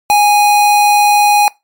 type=tone; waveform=square; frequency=827 Hz; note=G#5; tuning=8 cents flat; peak=-7 dBFS; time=0.1-1.48 s; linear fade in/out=0 ms; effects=noise-tail reverb RT60 0.2 s tail -22 dB re dry + MP3 96 kbps